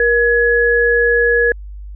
sine tone pair together, 473.2 / 1686.3 Hz, A#4 / G#6, +26 / +26 cents, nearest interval octave + minor seventh, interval 2200 cents, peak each -13 dBFS, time 0-1.52 s, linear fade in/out 2 ms, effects added 50 Hz sine -28 dBFS peak until 1.95 s

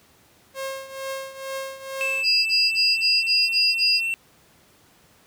sawtooth tone with tremolo, 537 Hz, C5, 45 cents sharp, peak -23 dBFS, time 0.54-2.25 s, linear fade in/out 50 ms, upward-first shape triangle, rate 2.2 Hz, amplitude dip 80%
triangle tone with pitch glide, 2637 to 2702 Hz, E7 to E7, 0 to +42 cents, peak -21 dBFS, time 2.01-4.14 s, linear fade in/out 0 ms, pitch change +42 cents, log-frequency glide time 2.33-3.49 s
sine tone bursts, 4875 Hz, D#8, 36 cents flat, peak -17 dBFS, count 7, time 2.23-4.008 s, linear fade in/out 50 ms, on 230 ms, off 28 ms
effects pink hiss -56 dBFS RMS until 5.26 s + high-pass 80 Hz 12 dB/octave

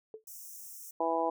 sine tone with exponential decay, 437.1 Hz, A4, 11 cents flat, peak -37 dBFS, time 0.14-0.24 s, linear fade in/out 1 ms, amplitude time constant 20 ms
white high-pass noise, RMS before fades -47 dBFS, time 0.27-0.91 s, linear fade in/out 5 ms, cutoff 5500 Hz, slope 96 dB/octave
harmonic tone, 164.81 Hz, E3, in tune, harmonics 2 / 3 / 4 / 5 / 6, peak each -36 / -34 / -33 / -33 / -34 dBFS, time 1-1.3 s, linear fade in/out 5 ms
effects none

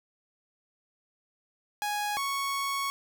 sawtooth tone pair in turn, 830 / 1107.9 Hz, G#5 / C#6, -1 / -1 cents, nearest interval perfect fourth, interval 500 cents, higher second, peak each -25 dBFS, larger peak neither, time 1.82-2.17 / 2.17-2.9 s, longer second, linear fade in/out 0 ms, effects none

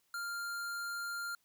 square tone, 1396.9 Hz, F6, in tune, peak -38 dBFS, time 0.14-1.35 s, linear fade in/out 2 ms, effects white hiss -75 dBFS RMS until 1.44 s

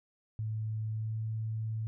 sine tone with pitch glide, 109.2 to 110.41 Hz, A2 to A2, -13 to +6 cents, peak -32 dBFS, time 0.39-1.87 s, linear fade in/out 0 ms, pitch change +19 cents, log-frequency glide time 0.9-1.17 s, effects none

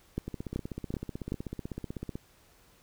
two click trains, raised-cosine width 3 ms, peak -18 / -23 dBFS, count 4 / 31, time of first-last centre 0.18-1.321 / 0.28-2.155 s, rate 2.63 / 16 Hz, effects pink hiss -62 dBFS RMS until 2.82 s

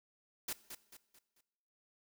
white noise with echo, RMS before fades -39 dBFS, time 0.48-0.53 s, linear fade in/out 5 ms, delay 220 ms, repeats 4, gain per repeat -8 dB, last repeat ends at 1.41 s, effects noise-tail reverb RT60 1.0 s tail -18 dB re dry

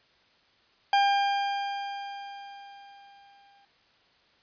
40% pulse tone with exponential decay, 800 Hz, G5, 35 cents sharp, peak -18 dBFS, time 0.93-3.65 s, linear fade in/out 2 ms, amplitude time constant 590 ms, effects white hiss -63 dBFS RMS until 4.42 s + resampled to 11025 Hz

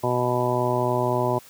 harmonic tone, 123.8 Hz, B2, 5 cents sharp, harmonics 1 / 2 / 3 / 4 / 5 / 6 / 7 / 8, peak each -27 / -31 / -26 / -33 / -26 / -34 / -29 / -28 dBFS, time 0.03-1.39 s, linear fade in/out 10 ms, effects white hiss -49 dBFS RMS until 1.49 s + high-pass 60 Hz 12 dB/octave

